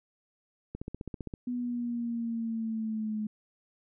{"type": "click train", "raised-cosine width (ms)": 3, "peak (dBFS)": -24, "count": 10, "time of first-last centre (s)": [0.75, 1.338], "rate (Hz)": 15.3}
{"type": "exponential sweep", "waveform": "sine", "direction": "down", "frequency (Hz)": [246.9, 212.7], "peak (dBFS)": -30, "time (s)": [1.47, 3.27], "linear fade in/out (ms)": 5}
{"effects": []}